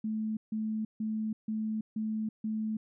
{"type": "tone bursts", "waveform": "sine", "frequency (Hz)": 217.6, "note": "A3", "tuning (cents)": -19, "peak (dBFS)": -30, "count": 6, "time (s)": [0.04, 2.77], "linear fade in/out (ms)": 5, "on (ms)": 330, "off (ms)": 150, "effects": []}